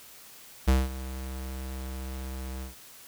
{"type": "tone with ADSR envelope", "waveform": "square", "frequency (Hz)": 65.41, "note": "C2", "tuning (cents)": 0, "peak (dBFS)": -18, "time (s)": [0.67, 2.75], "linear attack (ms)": 15, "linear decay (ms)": 200, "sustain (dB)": -17, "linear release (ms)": 130, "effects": ["white hiss -50 dBFS RMS until 3.07 s"]}